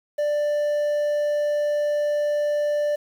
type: tone with quantisation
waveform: triangle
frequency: 590 Hz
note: D5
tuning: 8 cents sharp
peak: -18 dBFS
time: 0.18-2.96 s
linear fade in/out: 10 ms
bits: 8
effects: none